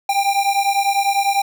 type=beating tone pair; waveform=square; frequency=790 / 800 Hz; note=G5 / G5; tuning=+13 / +35 cents; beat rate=10 Hz; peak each=-19 dBFS; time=0.09-1.42 s; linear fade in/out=5 ms; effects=none